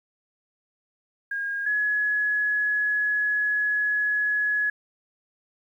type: tone pair in turn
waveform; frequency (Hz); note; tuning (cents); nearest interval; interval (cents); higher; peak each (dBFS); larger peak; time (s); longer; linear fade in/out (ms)
sine; 1627 / 1689.3; G#6 / G#6; -36 / +29; minor second; 65; second; -26 / -21; second; 1.31-1.66 / 1.66-4.7; second; 5
effects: 10-bit